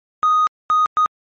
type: tone bursts at uneven times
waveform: triangle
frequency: 1244.5 Hz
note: D#6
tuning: in tune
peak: -9 dBFS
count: 3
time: 0.23-0.47 / 0.7-0.86 / 0.97-1.06 s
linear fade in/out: 0 ms
effects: tanh soft clip ceiling -8 dBFS + MP3 32 kbps

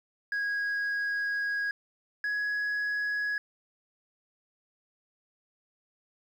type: tone pair in turn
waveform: sine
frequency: 1649 / 1674 Hz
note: G#6 / G#6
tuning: -13 / +13 cents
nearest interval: unison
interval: 26 cents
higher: second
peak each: -25 dBFS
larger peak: neither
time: 0.32-1.71 / 2.24-3.38 s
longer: first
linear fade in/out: 2 ms
effects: tanh soft clip ceiling -27 dBFS + 10-bit

